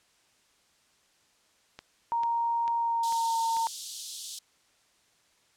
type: click train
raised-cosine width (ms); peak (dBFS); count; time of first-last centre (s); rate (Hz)
0.2; -25; 5; 1.79-3.568; 2.25
type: tone with pitch glide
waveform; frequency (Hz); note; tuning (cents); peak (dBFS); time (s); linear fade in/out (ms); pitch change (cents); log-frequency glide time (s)
sine; 932.3 to 910.5; A#5 to A#5; 0 to -41; -25; 2.12-3.67; 0; -41; 2.78-3.39
type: high-pass noise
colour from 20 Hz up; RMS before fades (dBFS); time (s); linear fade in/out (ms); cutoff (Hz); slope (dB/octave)
white; -35; 3.03-4.39; 5; 3300; 48
effects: white hiss -66 dBFS RMS until 5.56 s + low-pass 8000 Hz 12 dB/octave

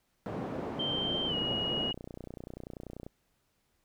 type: band-pass noise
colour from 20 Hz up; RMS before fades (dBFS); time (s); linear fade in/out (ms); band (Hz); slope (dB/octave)
white; -37; 0.26-1.91; 0; 120 to 480; 12
type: tone with pitch glide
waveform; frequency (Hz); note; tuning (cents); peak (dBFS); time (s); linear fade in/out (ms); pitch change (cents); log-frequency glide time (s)
sine; 3136 to 2892; G7 to F#7; 0 to -40; -31; 0.79-1.93; 10; -140; 1.27-1.35
type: click train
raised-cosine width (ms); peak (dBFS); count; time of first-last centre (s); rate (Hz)
2; -29; 66; 0.92-3.065; 30.3
effects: pink hiss -75 dBFS RMS until 3.84 s

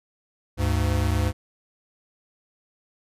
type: tone pair together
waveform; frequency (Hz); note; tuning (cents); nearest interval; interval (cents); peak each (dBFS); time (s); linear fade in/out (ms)
square; 72.9 / 101.5; D2 / G#2; -12 / -39; tritone; 573; -24; 0.57-1.33; 50
effects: resampled to 32000 Hz

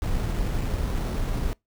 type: noise with sample-and-hold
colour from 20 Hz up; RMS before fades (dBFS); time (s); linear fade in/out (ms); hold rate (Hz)
brown; -26; 0.02-1.53; 0; 4900
effects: noise-tail reverb RT60 0.2 s tail -26 dB re dry

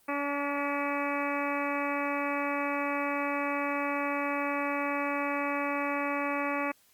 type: harmonic tone with a mistuned harmonic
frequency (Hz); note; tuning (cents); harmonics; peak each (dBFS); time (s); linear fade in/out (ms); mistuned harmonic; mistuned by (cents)
285.5; D4; -49; 1 / 2 / 3 / 4 / 5 / 6 / 7 / 8 / 9; -34 / -35 / -37 / -35 / -41 / -43 / -40 / -38 / -40; 0.08-6.72; 10; 7; -33
effects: white hiss -64 dBFS RMS until 6.93 s + Opus 32 kbps

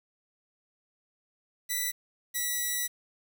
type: tone pair in turn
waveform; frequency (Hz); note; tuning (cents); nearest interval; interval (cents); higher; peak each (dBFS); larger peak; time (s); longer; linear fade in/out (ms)
5% pulse; 1975.5 / 1949.4; B6 / B6; 0 / -23; unison; 23; first; -18; neither; 1.69-1.92 / 2.34-2.88; second; 20
effects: 9-bit

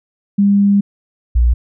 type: tone pair in turn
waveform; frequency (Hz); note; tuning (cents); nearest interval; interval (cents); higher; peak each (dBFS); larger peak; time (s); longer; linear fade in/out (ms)
sine; 200.9 / 59.59; G3 / A#1; +43 / +39; octave + major sixth; 2104; first; -8; neither; 0.38-0.81 / 1.35-1.54; first; 10
effects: none

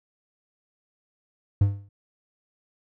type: tone with exponential decay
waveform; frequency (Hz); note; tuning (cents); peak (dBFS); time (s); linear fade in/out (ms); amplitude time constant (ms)
triangle; 100; G2; +35; -11; 1.61-1.89; 5; 59
effects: none

